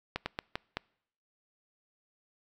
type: slowing click train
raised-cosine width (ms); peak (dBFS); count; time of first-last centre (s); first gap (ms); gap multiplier
0.3; -16; 5; 0.16-0.77; 100; 1.29
effects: noise-tail reverb RT60 0.7 s tail -26 dB re dry